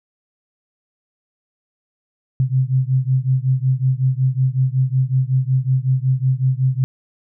sine beating tone pair, 128.2 / 133.6 Hz, C3 / C3, -35 / +36 cents, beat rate 5.4 Hz, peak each -17 / -18 dBFS, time 2.4-6.84 s, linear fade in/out 0 ms, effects none

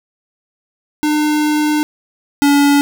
square tone pair in turn, 301.5 / 285.2 Hz, D4 / C#4, +46 / +49 cents, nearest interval minor second, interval 97 cents, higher first, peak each -13 / -9 dBFS, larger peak second, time 1.03-1.83 / 2.42-2.81 s, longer first, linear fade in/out 0 ms, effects none

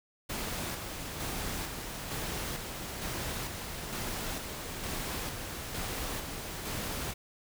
pink noise with tremolo, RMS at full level -36 dBFS, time 0.29-7.14 s, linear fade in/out 10 ms, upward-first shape square, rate 1.1 Hz, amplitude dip 35%, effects none

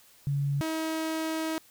sine / sawtooth tone pair in turn, 141.2 / 319.2 Hz, C#3 / D#4, +32 / +44 cents, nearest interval octave + major second, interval 1412 cents, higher second, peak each -25 dBFS, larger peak neither, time 0.27-0.61 / 0.61-1.58 s, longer second, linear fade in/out 0 ms, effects white hiss -58 dBFS RMS until 1.7 s

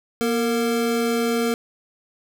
square tone pair together, 237.5 / 458.8 Hz, A#3 / A#4, +33 / -28 cents, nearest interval major seventh, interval 1139 cents, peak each -23 dBFS, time 0.21-1.54 s, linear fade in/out 0 ms, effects none

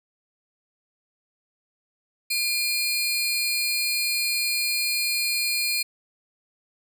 sawtooth tone pair together, 2413 / 4243 Hz, D7 / C8, +46 / +23 cents, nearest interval minor seventh, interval 977 cents, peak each -22 / -23 dBFS, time 2.3-5.83 s, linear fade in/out 10 ms, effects none

